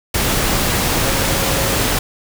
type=tone in noise; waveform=sine; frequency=543 Hz; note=C#5; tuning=36 cents flat; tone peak=-26 dBFS; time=1.04-1.76 s; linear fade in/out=5 ms; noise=pink; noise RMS=-17 dBFS; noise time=0.14-1.99 s; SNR=-12 dB; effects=none